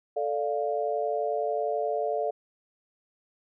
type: chord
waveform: sine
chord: D minor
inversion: second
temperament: equal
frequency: 440 / 587.3 / 698.5 Hz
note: A4 / D5 / F5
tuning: 0 / 0 / 0 cents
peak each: -30 dBFS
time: 0.16-2.31 s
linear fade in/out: 10 ms
effects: none